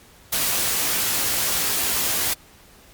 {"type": "noise with comb filter", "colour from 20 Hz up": "white", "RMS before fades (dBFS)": -22, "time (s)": [0.32, 2.34], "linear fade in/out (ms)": 10, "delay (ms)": 17, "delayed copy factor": 0.55, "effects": ["pink hiss -50 dBFS RMS until 2.93 s", "MP3 96 kbps"]}